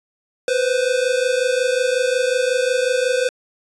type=tone pair together; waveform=square; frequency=493.9 / 519.4 Hz; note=B4 / C5; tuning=0 / -13 cents; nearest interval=minor second; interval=87 cents; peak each=-20 dBFS; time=0.48-3.29 s; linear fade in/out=2 ms; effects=resampled to 22050 Hz